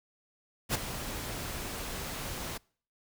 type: noise with ADSR envelope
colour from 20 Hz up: pink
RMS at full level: -26 dBFS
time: 0.69-2.58 s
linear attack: 57 ms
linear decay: 12 ms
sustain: -12 dB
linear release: 11 ms
effects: noise-tail reverb RT60 0.5 s tail -26 dB re dry